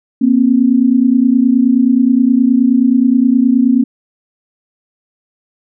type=tone pair together; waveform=sine; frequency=238 / 267.5 Hz; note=A#3 / C4; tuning=+36 / +38 cents; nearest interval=major second; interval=202 cents; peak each=-10 dBFS; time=0.21-3.84 s; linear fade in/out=10 ms; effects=none